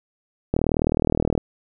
click train, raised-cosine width 2 ms, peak -6 dBFS, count 34, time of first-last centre 0.54-1.378 s, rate 39.4 Hz, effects none

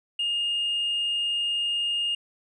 triangle tone, 2836 Hz, F7, 26 cents sharp, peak -21 dBFS, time 0.19-2.15 s, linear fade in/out 5 ms, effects tanh soft clip ceiling -20 dBFS + resampled to 24000 Hz

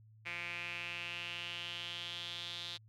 sawtooth tone with band-pass filter sweep, 173 Hz, F3, 16 cents flat, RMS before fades -43 dBFS, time 0.25-2.78 s, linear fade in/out 20 ms, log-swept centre 2300 to 3700 Hz, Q 5.5, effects added 109 Hz sine -58 dBFS peak until 2.88 s

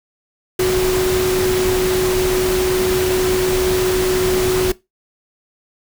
sine tone in noise, 370 Hz, F#4, in tune, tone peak -14 dBFS, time 0.59-4.72 s, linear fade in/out 5 ms, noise pink, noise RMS -22 dBFS, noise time 0.59-4.72 s, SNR +5 dB, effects noise-tail reverb RT60 0.2 s tail -20 dB re dry

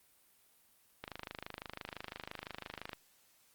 click train, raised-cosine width 0.3 ms, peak -25 dBFS, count 50, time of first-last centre 1.04-2.932 s, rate 25.9 Hz, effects white hiss -68 dBFS RMS until 3.54 s + Opus 32 kbps

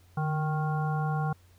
harmonic tone with a mistuned harmonic, 155.56 Hz, D#3, in tune, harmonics 1 / 3 / 5 / 7 / 9, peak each -27 / -41 / -34 / -39 / -40 dBFS, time 0.17-1.33 s, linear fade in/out 5 ms, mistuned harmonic 1, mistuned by -54 cents, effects added 89 Hz sine -56 dBFS peak until 1.58 s + pink hiss -64 dBFS RMS until 1.58 s

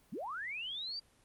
sine linear sweep, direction up, 144.4 to 4766 Hz, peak -38 dBFS, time 0.12-1 s, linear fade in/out 10 ms, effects pink hiss -67 dBFS RMS until 1.24 s + Opus 24 kbps

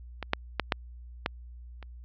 clicks, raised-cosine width 0.3 ms, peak -17 / -7 / -8 / -7 / -10 / -28 dBFS, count 6, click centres 0.227 / 0.334 / 0.597 / 0.722 / 1.261 / 1.827 s, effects added 60 Hz sine -43 dBFS peak until 2.04 s + low-pass 4000 Hz 12 dB/octave

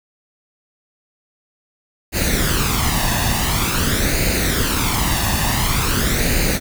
pink noise with flanger, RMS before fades -18 dBFS, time 2.12-6.6 s, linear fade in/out 50 ms, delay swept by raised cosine 0.44 to 1.12 ms, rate 0.47 Hz, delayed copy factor +0.6, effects none

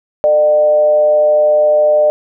sine tone with frequency modulation, 602 Hz, D5, 43 cents sharp, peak -7 dBFS, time 0.24-2.1 s, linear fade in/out 0 ms, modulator 159 Hz, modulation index 0.32, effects none

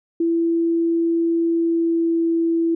sine tone with pitch glide, 334 to 332.1 Hz, E4 to E4, +23 to +13 cents, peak -16 dBFS, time 0.2-2.75 s, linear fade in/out 5 ms, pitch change -10 cents, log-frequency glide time 1.5-2.24 s, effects none

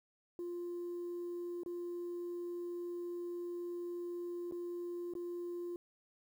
sine tone with dropouts, 349.2 Hz, F4, in tune, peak -37 dBFS, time 0.39-5.76 s, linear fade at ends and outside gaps 1 ms, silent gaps 1.634-1.661 / 4.512-4.522 / 5.137-5.152 s, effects tanh soft clip ceiling -37 dBFS + 11-bit

